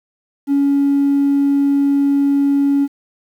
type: tone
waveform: triangle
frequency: 280.6 Hz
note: C#4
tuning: 21 cents sharp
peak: -8 dBFS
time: 0.47-2.88 s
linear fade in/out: 50 ms
effects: tanh soft clip ceiling -8 dBFS + 8-bit